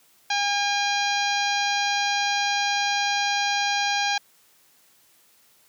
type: harmonic tone with a mistuned harmonic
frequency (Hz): 810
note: G#5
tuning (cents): -43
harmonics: 1 / 2 / 3 / 4 / 5 / 6 / 7 / 8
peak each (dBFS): -25 / -28 / -29 / -31 / -31 / -34 / -35 / -38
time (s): 0.3-4.18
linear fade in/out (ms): 5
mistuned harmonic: 8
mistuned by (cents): +15
effects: white hiss -59 dBFS RMS until 5.68 s + high-pass 100 Hz 12 dB/octave